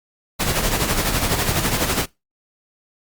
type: noise with tremolo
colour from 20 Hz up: pink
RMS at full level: -18 dBFS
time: 0.39-2.06 s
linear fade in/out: 20 ms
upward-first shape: sine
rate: 12 Hz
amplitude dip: 55%
effects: noise-tail reverb RT60 0.2 s tail -21 dB re dry + Opus 48 kbps